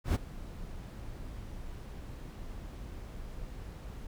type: noise with ADSR envelope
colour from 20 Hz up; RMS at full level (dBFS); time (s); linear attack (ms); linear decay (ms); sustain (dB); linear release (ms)
brown; -25; 0.04-4.07; 110; 18; -18; 4
effects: none